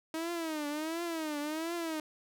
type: tone with vibrato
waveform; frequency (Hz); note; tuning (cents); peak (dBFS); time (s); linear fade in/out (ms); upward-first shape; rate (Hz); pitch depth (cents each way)
sawtooth; 316.5; D#4; +30; -30; 0.14-2; 2; triangle; 1.4; 160
effects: none